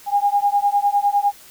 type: beating tone pair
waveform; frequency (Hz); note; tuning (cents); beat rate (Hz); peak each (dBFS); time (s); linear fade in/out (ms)
sine; 808 / 817.9; G#5 / G#5; -48 / -27; 9.9; -18; 0.06-1.33; 50
effects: white hiss -45 dBFS RMS until 1.5 s